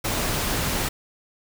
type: noise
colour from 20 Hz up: pink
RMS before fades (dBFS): -25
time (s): 0.04-0.89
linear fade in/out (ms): 10
effects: none